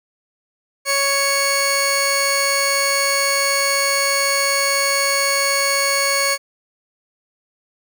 15% pulse tone pair together, 555.5 / 2222 Hz, C#5 / C#7, +4 / +4 cents, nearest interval 2 octaves, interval 2400 cents, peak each -13 dBFS, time 0.85-6.38 s, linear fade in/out 50 ms, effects none

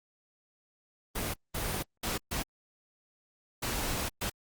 pink noise bursts at uneven times, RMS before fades -33 dBFS, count 6, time 1.15-1.34 / 1.54-1.83 / 2.03-2.18 / 2.31-2.43 / 3.62-4.09 / 4.21-4.3 s, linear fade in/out 10 ms, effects Opus 24 kbps

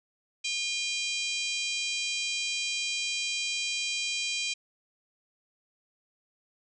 harmonic tone with a mistuned harmonic, 793 Hz, G5, 20 cents sharp, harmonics 3 / 4 / 5 / 6 / 7 / 8 / 9 / 10, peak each -33 / -35 / -37 / -39 / -40 / -41 / -42 / -43 dBFS, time 0.44-4.54 s, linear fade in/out 10 ms, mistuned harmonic 3, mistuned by +44 cents, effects none

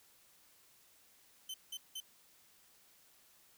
sawtooth tone bursts, 3068 Hz, G7, 38 cents flat, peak -38 dBFS, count 3, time 1.49-2.003 s, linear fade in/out 5 ms, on 51 ms, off 180 ms, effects white hiss -66 dBFS RMS until 3.57 s

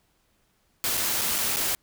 white noise with dropouts, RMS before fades -26 dBFS, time 0.84-1.75 s, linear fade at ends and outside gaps 0 ms, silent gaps 0.971-0.975 / 1.212-1.216 / 1.382-1.386 / 1.561-1.569 s, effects pink hiss -68 dBFS RMS until 1.82 s

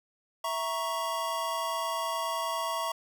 square chord, A# diminished, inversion second, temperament equal with one note detuned, 659.3 / 941.5 / 1108.7 Hz, E5 / A#5 / C#6, 0 / +17 / 0 cents, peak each -36 / -35 / -34 dBFS, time 0.44-2.92 s, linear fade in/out 5 ms, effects none

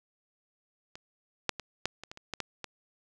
clicks, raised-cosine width 0.2 ms, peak -26 / -9 / -21 / -11 / -25 / -25 / -29 / -17 / -15 / -20 dBFS, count 10, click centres 0.955 / 1.493 / 1.597 / 1.856 / 2.036 / 2.115 / 2.174 / 2.337 / 2.403 / 2.643 s, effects none

